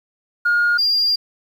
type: tone pair in turn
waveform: sine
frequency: 1426 / 4796 Hz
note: F6 / D8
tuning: +36 / +36 cents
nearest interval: octave + major sixth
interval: 2100 cents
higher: second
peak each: -12 / -13 dBFS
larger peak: first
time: 0.45-0.78 / 0.78-1.16 s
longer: second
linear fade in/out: 10 ms
effects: tanh soft clip ceiling -11 dBFS + 8-bit